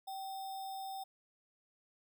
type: tone with sample-and-hold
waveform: sine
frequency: 774 Hz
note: G5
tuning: 22 cents flat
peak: -40 dBFS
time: 0.07-1.04 s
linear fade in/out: 10 ms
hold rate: 4410 Hz
effects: none